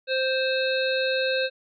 harmonic tone with a mistuned harmonic, 523.3 Hz, C5, in tune, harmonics 1 / 3 / 5 / 7 / 8, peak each -24 / -29 / -31 / -32 / -33 dBFS, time 0.07-1.5 s, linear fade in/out 50 ms, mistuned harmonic 7, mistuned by +52 cents, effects none

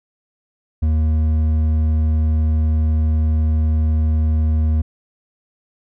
triangle tone with hard clipping, 78 Hz, D#2, 5 cents sharp, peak -15 dBFS, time 0.82-4.82 s, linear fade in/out 10 ms, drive 9 dB, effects none

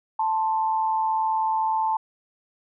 sine tone pair together, 881 / 1051 Hz, A5 / C6, +2 / +7 cents, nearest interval minor third, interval 305 cents, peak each -21 / -30 dBFS, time 0.19-1.97 s, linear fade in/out 5 ms, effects none

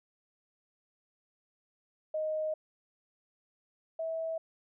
sine tone pair in turn, 622.3 / 650.2 Hz, D#5 / E5, 0 / -24 cents, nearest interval minor second, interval 76 cents, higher second, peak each -30 / -32 dBFS, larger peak first, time 2.14-2.54 / 3.99-4.38 s, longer first, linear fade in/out 5 ms, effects none

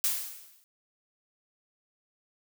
blue noise with exponential decay, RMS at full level -25 dBFS, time 0.04-0.64 s, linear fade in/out 0 ms, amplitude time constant 130 ms, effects none

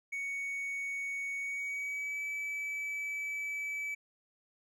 triangle tone with pitch glide, 2230 to 2299 Hz, C#7 to D7, +10 to -37 cents, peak -33 dBFS, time 0.12-3.95 s, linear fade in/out 10 ms, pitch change +53 cents, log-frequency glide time 1.39-2.22 s, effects none

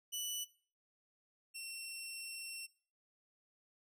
15% pulse tone pair in turn, 2968 / 2714 Hz, F#7 / E7, +5 / +50 cents, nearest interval major second, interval 155 cents, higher first, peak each -31 / -37 dBFS, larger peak first, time 0.12-0.45 / 1.54-2.67 s, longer second, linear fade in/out 20 ms, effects noise-tail reverb RT60 0.4 s tail -18 dB re dry

